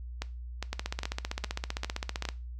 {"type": "two click trains", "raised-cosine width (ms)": 0.2, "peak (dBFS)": [-15, -16], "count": [25, 6], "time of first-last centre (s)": [[0.73, 2.288], [0.22, 2.253]], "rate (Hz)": [15.4, 2.46], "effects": ["noise-tail reverb RT60 0.3 s tail -18 dB re dry", "added 60 Hz sine -38 dBFS peak until 2.59 s"]}